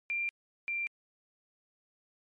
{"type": "tone pair in turn", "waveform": "sine", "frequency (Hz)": [2378, 2368], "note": ["D7", "D7"], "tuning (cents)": [21, 14], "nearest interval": "unison", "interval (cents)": 7, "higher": "first", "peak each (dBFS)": [-30, -31], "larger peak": "first", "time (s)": [[0.1, 0.29], [0.68, 0.87]], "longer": "neither", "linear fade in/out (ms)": 0, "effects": ["MP3 48 kbps"]}